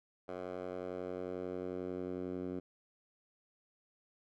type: tone with band-pass filter sweep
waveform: 10% pulse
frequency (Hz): 91.1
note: F#2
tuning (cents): -26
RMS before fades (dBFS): -41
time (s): 0.28-2.6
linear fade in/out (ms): 10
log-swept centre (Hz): 680 to 290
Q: 1.4
effects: none